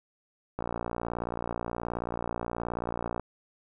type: click train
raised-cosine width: 1 ms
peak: -18 dBFS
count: 154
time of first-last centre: 0.59-3.196 s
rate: 58.7 Hz
effects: none